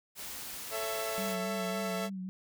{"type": "noise", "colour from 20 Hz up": "white", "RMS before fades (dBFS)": -42, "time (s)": [0.15, 1.37], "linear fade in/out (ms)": 50}
{"type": "chord", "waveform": "sawtooth", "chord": "A major", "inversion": "none", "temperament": "equal with one note detuned", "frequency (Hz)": [440, 554.4, 665.8], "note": ["A4", "C#5", "E5"], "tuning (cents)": [0, 0, 17], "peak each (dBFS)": [-35, -38, -32], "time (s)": [0.7, 2.1], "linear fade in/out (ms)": 50}
{"type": "tone with vibrato", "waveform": "sine", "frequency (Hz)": 190.6, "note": "G3", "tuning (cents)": -48, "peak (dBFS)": -36, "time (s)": [1.18, 2.29], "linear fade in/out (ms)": 0, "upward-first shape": "sine", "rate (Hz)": 3.6, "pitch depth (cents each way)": 55}
{"effects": []}